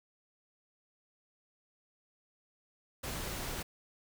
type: noise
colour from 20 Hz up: pink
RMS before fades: -39 dBFS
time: 3.03-3.63 s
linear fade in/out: 10 ms
effects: none